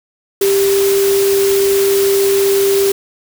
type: tone in noise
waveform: sine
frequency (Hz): 394.3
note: G4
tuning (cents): +10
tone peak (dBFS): -10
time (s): 0.41-2.92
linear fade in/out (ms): 5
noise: white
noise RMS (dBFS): -21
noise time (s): 0.41-2.92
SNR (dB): +8
effects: none